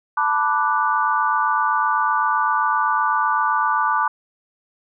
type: chord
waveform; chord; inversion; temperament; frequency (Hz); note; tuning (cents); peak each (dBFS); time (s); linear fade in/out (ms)
sine; B minor seventh; third; equal; 880 / 987.8 / 1174.7 / 1480; A5 / B5 / D6 / F#6; 0 / 0 / 0 / 0; -22 / -23 / -20 / -24; 0.17-4.08; 5
effects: none